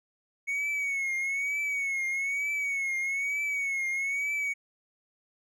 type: tone with vibrato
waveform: triangle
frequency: 2217 Hz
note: C#7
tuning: in tune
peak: -26 dBFS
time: 0.47-4.54 s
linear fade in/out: 20 ms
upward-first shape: triangle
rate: 1.1 Hz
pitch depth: 82 cents each way
effects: none